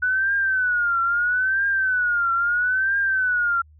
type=tone with vibrato; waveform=sine; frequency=1480 Hz; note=F#6; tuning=in tune; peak=-18 dBFS; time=0.02-3.62 s; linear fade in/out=10 ms; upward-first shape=triangle; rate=0.76 Hz; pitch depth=150 cents each way; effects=added 76 Hz sine -48 dBFS peak until 3.79 s